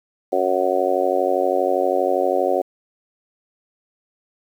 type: harmonic tone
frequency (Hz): 92.5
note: F#2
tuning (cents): 0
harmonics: 3 / 4 / 5 / 6 / 7 / 8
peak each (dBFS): -29 / -23 / -25 / -21 / -25 / -23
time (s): 0.32-2.62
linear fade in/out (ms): 10
effects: 8-bit